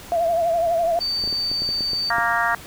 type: tone with vibrato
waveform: sine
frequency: 675 Hz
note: E5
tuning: 41 cents sharp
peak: -17 dBFS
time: 0.12-0.99 s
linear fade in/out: 0 ms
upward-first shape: triangle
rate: 12 Hz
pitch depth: 72 cents each way
type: tone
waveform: sine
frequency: 4586 Hz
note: D8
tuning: 42 cents flat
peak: -21 dBFS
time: 1-2.11 s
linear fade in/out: 20 ms
type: clicks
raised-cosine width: 2 ms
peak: -20 dBFS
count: 9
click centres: 1.239 / 1.276 / 1.327 / 1.515 / 1.62 / 1.69 / 1.808 / 1.933 / 2.184 s
type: harmonic tone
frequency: 233.1 Hz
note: A#3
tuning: in tune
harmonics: 3 / 4 / 5 / 6 / 7 / 8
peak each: -25 / -25 / -25 / -25 / -25 / -25 dBFS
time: 2.1-2.55 s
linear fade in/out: 2 ms
effects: pink hiss -40 dBFS RMS until 2.66 s